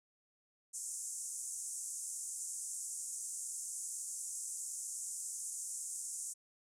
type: band-pass noise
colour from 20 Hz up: white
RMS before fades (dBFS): -43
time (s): 0.73-6.34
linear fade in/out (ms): 20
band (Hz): 6500 to 9600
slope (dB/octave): 48
effects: none